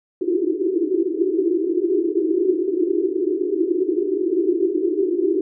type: band-pass noise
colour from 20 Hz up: white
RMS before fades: -20 dBFS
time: 0.21-5.41 s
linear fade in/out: 5 ms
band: 320 to 390 Hz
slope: 96 dB/octave
effects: none